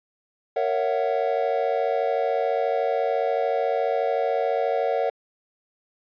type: chord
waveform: triangle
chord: F# dominant seventh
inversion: first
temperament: just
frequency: 462.5 / 555 / 666 / 740 Hz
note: A#4 / C#5 / E5 / F#5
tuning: -14 / +2 / +18 / 0 cents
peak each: -24 / -24 / -26 / -25 dBFS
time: 0.56-5.1 s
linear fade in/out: 5 ms
effects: resampled to 11025 Hz